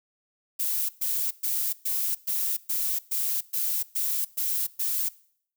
violet noise bursts, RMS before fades -27 dBFS, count 11, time 0.59-5.09 s, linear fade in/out 10 ms, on 300 ms, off 120 ms, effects noise-tail reverb RT60 0.6 s tail -21 dB re dry

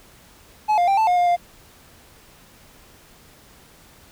triangle tone with pitch steps, 853 / 703 / 787 / 881 / 716 / 707 / 700 Hz, G#5 / F5 / G5 / A5 / F5 / F5 / F5, +46 / +11 / +7 / +2 / +43 / +21 / +4 cents, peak -13 dBFS, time 0.68-1.366 s, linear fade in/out 20 ms, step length 98 ms, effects pink hiss -50 dBFS RMS until 4.11 s

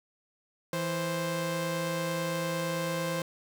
sawtooth tone pair together, 165.1 / 524.2 Hz, E3 / C5, +3 / +3 cents, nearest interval octave + minor sixth, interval 2000 cents, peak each -29 / -28 dBFS, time 0.73-3.22 s, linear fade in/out 2 ms, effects none

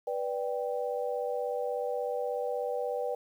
sine chord, G major, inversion first, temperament equal with one note detuned, 490.8 / 587.3 / 784 Hz, B4 / D5 / G5, -11 / 0 / 0 cents, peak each -32 / -35 / -37 dBFS, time 0.07-3.15 s, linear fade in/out 5 ms, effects 10-bit

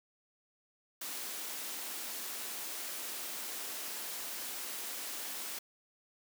white high-pass noise, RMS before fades -41 dBFS, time 1.01-5.59 s, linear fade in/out 5 ms, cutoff 220 Hz, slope 24 dB/octave, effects none

